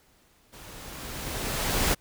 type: noise with level ramp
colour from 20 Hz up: pink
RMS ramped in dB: -47 to -23 dBFS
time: 0.52-1.95 s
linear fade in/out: 20 ms
effects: pink hiss -62 dBFS RMS until 2 s